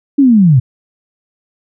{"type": "linear sweep", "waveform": "sine", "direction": "down", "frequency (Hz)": [290.9, 116.3], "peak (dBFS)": -4, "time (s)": [0.18, 0.6], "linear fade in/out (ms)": 10, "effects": []}